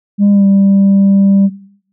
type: tone with pitch glide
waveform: sine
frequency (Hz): 202.7 to 196.82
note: G#3 to G3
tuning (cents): -42 to +7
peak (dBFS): -3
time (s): 0.18-1.5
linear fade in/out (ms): 50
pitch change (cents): -51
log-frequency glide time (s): 0.31-0.45
effects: noise-tail reverb RT60 0.7 s tail -20 dB re dry + tanh soft clip ceiling -4 dBFS